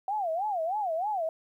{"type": "tone with vibrato", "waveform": "sine", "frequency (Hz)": 740, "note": "F#5", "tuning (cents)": 0, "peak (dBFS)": -27, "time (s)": [0.08, 1.29], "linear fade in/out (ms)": 2, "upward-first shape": "sine", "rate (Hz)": 3.2, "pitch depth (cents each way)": 260, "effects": ["11-bit"]}